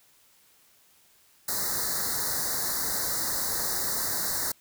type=band-stop noise; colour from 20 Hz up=white; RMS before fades=-29 dBFS; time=1.48-4.52 s; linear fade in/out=5 ms; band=2000 to 3900 Hz; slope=96 dB/octave; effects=white hiss -61 dBFS RMS until 4.6 s